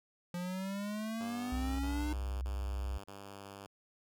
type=exponential sweep; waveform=square; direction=up; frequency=174.61 to 304.4 Hz; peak=-37 dBFS; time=0.34-2.13 s; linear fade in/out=2 ms
type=tone bursts; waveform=5% pulse; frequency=99.4 Hz; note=G2; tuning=25 cents sharp; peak=-36 dBFS; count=4; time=1.2-3.665 s; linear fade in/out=5 ms; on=590 ms; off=35 ms
type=tone with vibrato; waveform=sine; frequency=63.9 Hz; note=C2; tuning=40 cents flat; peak=-34 dBFS; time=1.52-2.98 s; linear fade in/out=5 ms; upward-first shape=square; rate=19 Hz; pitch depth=59 cents each way
effects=none